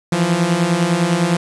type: beating tone pair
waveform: sawtooth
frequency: 164.81 / 174.71 Hz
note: E3 / F3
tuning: 0 / +1 cents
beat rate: 9.9 Hz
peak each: -15 / -12 dBFS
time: 0.12-1.37 s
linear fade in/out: 5 ms
effects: resampled to 24000 Hz + 7-bit